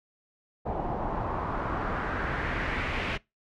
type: noise with low-pass filter sweep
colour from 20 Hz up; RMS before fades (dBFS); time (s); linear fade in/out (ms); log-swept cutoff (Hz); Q
pink; -31; 0.65-3.18; 20; 710 to 2600; 2.3
effects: noise-tail reverb RT60 0.2 s tail -22 dB re dry